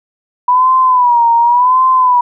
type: tone with vibrato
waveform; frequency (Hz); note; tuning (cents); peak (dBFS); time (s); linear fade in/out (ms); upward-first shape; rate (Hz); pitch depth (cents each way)
sine; 982; B5; -10; -6; 0.48-2.21; 5; sine; 0.9; 94
effects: none